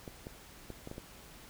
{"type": "clicks", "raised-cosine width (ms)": 2, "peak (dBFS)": -29, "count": 6, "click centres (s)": [0.078, 0.269, 0.703, 0.874, 0.914, 0.981], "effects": ["added 50 Hz sine -63 dBFS peak until 1.49 s", "pink hiss -54 dBFS RMS until 1.49 s"]}